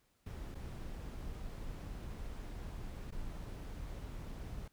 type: noise with dropouts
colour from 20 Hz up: brown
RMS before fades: -44 dBFS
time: 0.26-4.68 s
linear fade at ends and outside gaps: 5 ms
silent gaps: 0.546-0.552 / 3.108-3.122 s
effects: pink hiss -75 dBFS RMS until 4.72 s